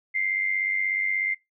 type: tone with amplitude modulation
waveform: sine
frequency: 2093 Hz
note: C7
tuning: in tune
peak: -20 dBFS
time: 0.14-1.35 s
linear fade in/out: 20 ms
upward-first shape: sine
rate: 96.6 Hz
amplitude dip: 60%
effects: noise-tail reverb RT60 0.2 s tail -23 dB re dry